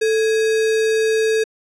sine tone with sample-and-hold, 441 Hz, A4, 4 cents sharp, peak -14 dBFS, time 0.01-1.44 s, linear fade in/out 10 ms, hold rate 2100 Hz, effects low-pass 8000 Hz 12 dB/octave

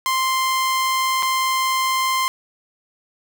sawtooth tone with dropouts, 1046.5 Hz, C6, in tune, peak -14 dBFS, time 0.06-2.28 s, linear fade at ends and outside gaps 0 ms, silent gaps 1.225-1.23 s, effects none

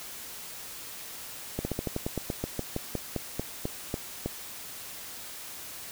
slowing click train, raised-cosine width 2 ms, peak -16 dBFS, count 18, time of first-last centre 1.59-4.26 s, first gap 60 ms, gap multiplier 1.11, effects white hiss -42 dBFS RMS until 5.91 s

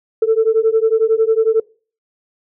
sine beating tone pair, 440 / 451 Hz, A4 / A4, 0 / +43 cents, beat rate 11 Hz, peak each -13 / -13 dBFS, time 0.22-1.6 s, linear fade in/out 5 ms, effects noise-tail reverb RT60 0.4 s tail -24 dB re dry + tanh soft clip ceiling -5 dBFS

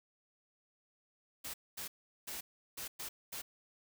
white noise bursts at uneven times, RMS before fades -43 dBFS, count 6, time 1.44-1.54 / 1.77-1.88 / 2.27-2.41 / 2.77-2.88 / 2.99-3.09 / 3.32-3.42 s, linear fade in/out 10 ms, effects none

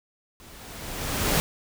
pink noise with level ramp, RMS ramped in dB -49 to -21 dBFS, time 0.4-1.4 s, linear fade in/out 0 ms, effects none

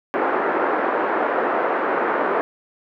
pink band-pass noise, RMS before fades -21 dBFS, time 0.14-2.41 s, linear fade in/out 0 ms, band 330 to 1600 Hz, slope 24 dB/octave, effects none

